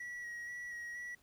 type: tone with vibrato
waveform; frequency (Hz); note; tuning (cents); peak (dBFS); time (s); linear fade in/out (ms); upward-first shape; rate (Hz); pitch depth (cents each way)
triangle; 1921; B6; -48; -40; 0-1.15; 5; square; 2.1; 18
effects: pink hiss -69 dBFS RMS until 1.22 s